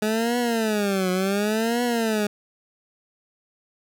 20% pulse tone with vibrato, 211.1 Hz, G#3, 29 cents sharp, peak -16 dBFS, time 0.02-2.27 s, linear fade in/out 5 ms, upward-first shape triangle, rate 0.69 Hz, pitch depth 260 cents each way, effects none

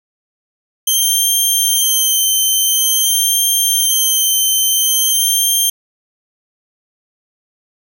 10% pulse tone with vibrato, 3136 Hz, G7, in tune, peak -4 dBFS, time 0.87-5.7 s, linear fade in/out 5 ms, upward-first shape sine, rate 0.48 Hz, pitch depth 22 cents each way, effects none

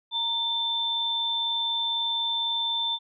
sine tone pair together, 930 / 3548 Hz, A#5 / A7, -4 / +14 cents, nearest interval octave + major seventh, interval 2318 cents, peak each -33 / -25 dBFS, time 0.11-2.99 s, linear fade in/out 50 ms, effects none

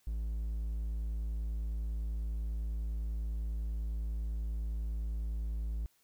triangle tone, 55 Hz, A1, in tune, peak -31 dBFS, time 0.07-5.86 s, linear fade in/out 0 ms, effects white hiss -71 dBFS RMS until 6.03 s

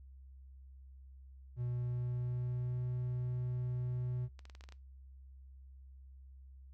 triangle tone with pitch glide, 122.3 to 124.29 Hz, B2 to B2, -16 to +11 cents, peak -33 dBFS, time 1.56-4.29 s, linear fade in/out 50 ms, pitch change +27 cents, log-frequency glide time 1.68-2.83 s
clicks, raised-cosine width 0.2 ms, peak -37 dBFS, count 8, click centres 4.392 / 4.454 / 4.498 / 4.551 / 4.609 / 4.639 / 4.689 / 4.723 s
effects noise-tail reverb RT60 0.2 s tail -19 dB re dry + added 66 Hz sine -52 dBFS peak until 6.73 s

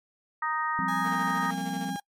harmonic tone, 311.1 Hz, D#4, in tune, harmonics 3 / 4 / 5 / 6, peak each -31 / -29 / -40 / -33 dBFS, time 0.42-1.51 s, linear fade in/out 5 ms
sine chord, F suspended second, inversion none, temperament equal, 174.61 / 196 / 261.6 Hz, F3 / G3 / C4, 0 / 0 / 0 cents, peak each -35 dBFS, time 0.79-1.96 s, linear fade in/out 0 ms
35% pulse tone with pitch glide, 830.6 to 811.2 Hz, G#5 to G#5, 0 to -41 cents, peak -32 dBFS, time 0.88-2 s, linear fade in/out 5 ms, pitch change -41 cents, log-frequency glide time 1.01-1.13 s
sawtooth tone with tremolo, 229.2 Hz, A#3, 29 cents flat, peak -33 dBFS, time 1.04-1.91 s, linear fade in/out 20 ms, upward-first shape square, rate 13 Hz, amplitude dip 55%
effects noise-tail reverb RT60 0.1 s tail -26 dB re dry + MP3 64 kbps

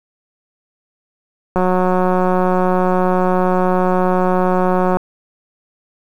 click train, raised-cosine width 1 ms, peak -3 dBFS, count 625, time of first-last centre 1.56-4.97 s, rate 183 Hz, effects 7-bit

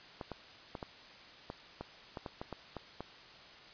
clicks, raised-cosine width 1 ms, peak -26 dBFS, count 12, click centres 0.212 / 0.317 / 0.752 / 0.828 / 1.501 / 1.81 / 2.172 / 2.262 / 2.415 / 2.527 / 2.767 / 3.006 s, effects white hiss -54 dBFS RMS until 3.73 s + resampled to 11025 Hz

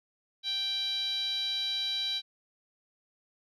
10% pulse tone with band-pass filter, 784 Hz, G5, in tune, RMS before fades -32 dBFS, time 0.43-2.22 s, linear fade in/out 50 ms, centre 3800 Hz, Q 7.1, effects none

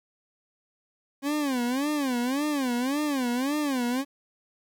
40% pulse tone with vibrato, 269 Hz, C4, 48 cents sharp, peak -24 dBFS, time 1.22-4.05 s, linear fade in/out 50 ms, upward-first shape sine, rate 1.8 Hz, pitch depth 200 cents each way, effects 10-bit

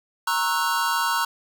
square chord, F# dominant seventh, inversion first, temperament equal with one note detuned, 932.3 / 1090.9 / 1318.5 / 1480 Hz, A#5 / C#6 / E6 / F#6, 0 / -28 / 0 / 0 cents, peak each -26 / -28 / -28 / -28 dBFS, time 0.27-1.25 s, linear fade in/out 5 ms, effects 8-bit

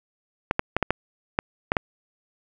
clicks, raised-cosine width 0.5 ms, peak -5 dBFS, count 8, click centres 0.511 / 0.594 / 0.766 / 0.827 / 0.906 / 1.389 / 1.719 / 1.768 s, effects none

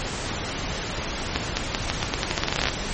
accelerating click train, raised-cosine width 0.2 ms, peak -4 dBFS, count 19, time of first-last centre 1.36-2.685 s, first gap 210 ms, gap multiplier 0.85, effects pink hiss -29 dBFS RMS until 2.93 s + MP3 32 kbps

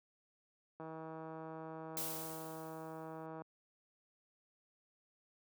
click train, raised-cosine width 1 ms, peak -34 dBFS, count 420, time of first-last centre 0.8-3.419 s, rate 160 Hz
blue noise with exponential decay, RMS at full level -39 dBFS, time 1.97-3.26 s, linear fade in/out 0 ms, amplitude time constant 280 ms
effects high-pass 150 Hz 12 dB/octave

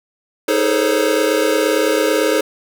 square tone cluster, 314.9 / 417.4 / 446.1 / 514 / 552 Hz, D#4 / G#4 / A4 / C5 / C#5, +21 / +9 / +24 / -31 / -7 cents, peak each -21 dBFS, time 0.48-2.41 s, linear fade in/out 5 ms, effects none

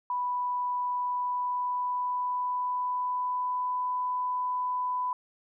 sine tone with pitch glide, 987.8 to 998.1 Hz, B5 to B5, 0 to +18 cents, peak -27 dBFS, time 0.1-5.13 s, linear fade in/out 2 ms, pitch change +18 cents, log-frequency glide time 0.98-3.79 s, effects none

